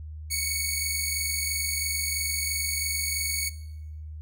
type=tone pair together; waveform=10% pulse; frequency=2217 / 2240 Hz; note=C#7 / C#7; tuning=0 / +18 cents; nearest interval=unison; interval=18 cents; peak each=-19 / -21 dBFS; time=0.3-3.5 s; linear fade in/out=20 ms; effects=noise-tail reverb RT60 0.9 s tail -18 dB re dry + added 77 Hz sine -36 dBFS peak until 4.21 s